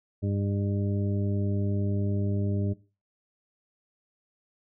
harmonic tone, 100.3 Hz, G2, 40 cents sharp, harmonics 1 / 2 / 3 / 4 / 6, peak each -26 / -32 / -36 / -38 / -42 dBFS, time 0.22-2.74 s, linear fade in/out 20 ms, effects noise-tail reverb RT60 0.3 s tail -17 dB re dry

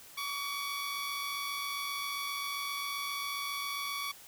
15% pulse tone pair together, 1128 / 1175.5 Hz, C#6 / D6, +30 / +1 cents, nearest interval minor second, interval 71 cents, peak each -29 / -37 dBFS, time 0.17-4.12 s, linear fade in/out 10 ms, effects white hiss -53 dBFS RMS until 4.27 s

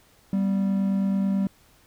triangle tone pair together, 195.18 / 244.3 Hz, G3 / B3, -7 / -19 cents, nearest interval major third, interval 388 cents, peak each -19 / -30 dBFS, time 0.33-1.47 s, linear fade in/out 2 ms, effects pink hiss -58 dBFS RMS until 1.86 s

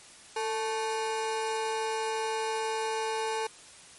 40% pulse ring-modulated tone, 660 Hz, E5, 2 cents sharp, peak -25 dBFS, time 0.36-3.47 s, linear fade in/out 5 ms, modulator 214 Hz, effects white hiss -51 dBFS RMS until 3.98 s + MP3 48 kbps

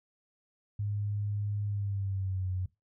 sine tone with pitch glide, 103 to 92.29 Hz, G#2 to F#2, -14 to -4 cents, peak -30 dBFS, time 0.79-2.66 s, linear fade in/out 5 ms, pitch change -190 cents, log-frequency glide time 1.66-2.51 s, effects noise-tail reverb RT60 0.2 s tail -19 dB re dry

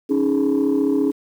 sine chord, C# suspended second, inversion none, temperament just, 277.2 / 311.8 / 415.8 Hz, C#4 / D#4 / G#4, 0 / +4 / +2 cents, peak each -17 / -20 / -20 dBFS, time 0.09-1.12 s, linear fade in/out 20 ms, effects tanh soft clip ceiling -11 dBFS + 8-bit

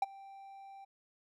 triangle tone with ADSR envelope, 784 Hz, G5, in tune, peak -23 dBFS, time 0.02-0.85 s, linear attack 4 ms, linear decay 24 ms, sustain -24 dB, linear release 11 ms, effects none

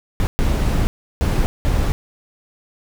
brown noise bursts at uneven times, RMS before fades -17 dBFS, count 4, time 0.2-0.27 / 0.39-0.87 / 1.21-1.46 / 1.65-1.92 s, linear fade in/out 0 ms, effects none

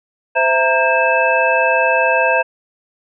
sine tone cluster, 518 / 663 / 926 / 1600 / 2622 Hz, C5 / E5 / A#5 / G6 / E7, -17 / +10 / -12 / +35 / -10 cents, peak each -18 dBFS, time 0.35-2.43 s, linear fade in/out 20 ms, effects none

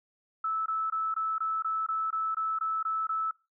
sine tone bursts, 1309 Hz, E6, 13 cents flat, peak -27 dBFS, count 12, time 0.44-3.311 s, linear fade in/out 5 ms, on 220 ms, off 21 ms, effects noise-tail reverb RT60 0.3 s tail -23 dB re dry

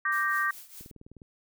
sine chord, G minor, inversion second, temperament equal, 1174.7 / 1568 / 1864.7 Hz, D6 / G6 / Bb6, 0 / 0 / 0 cents, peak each -29 dBFS, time 0.05-0.51 s, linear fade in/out 5 ms
blue noise with tremolo, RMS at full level -44 dBFS, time 0.12-0.91 s, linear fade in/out 2 ms, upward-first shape triangle, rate 4.9 Hz, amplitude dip 80%
click train, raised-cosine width 3 ms, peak -35 dBFS, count 9, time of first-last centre 0.81-1.218 s, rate 19.6 Hz
effects none

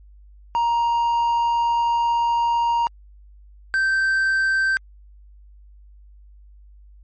triangle tone pair in turn, 938 / 1558 Hz, A#5 / G6, +11 / -11 cents, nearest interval major sixth, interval 878 cents, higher second, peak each -15 dBFS, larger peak neither, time 0.55-2.87 / 3.74-4.77 s, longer first, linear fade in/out 0 ms, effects added 50 Hz sine -44 dBFS peak until 7.03 s + MP3 32 kbps

